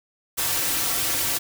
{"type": "noise with comb filter", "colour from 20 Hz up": "white", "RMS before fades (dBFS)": -24, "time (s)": [0.37, 1.39], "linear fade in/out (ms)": 20, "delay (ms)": 4.8, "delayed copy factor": -0.7, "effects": []}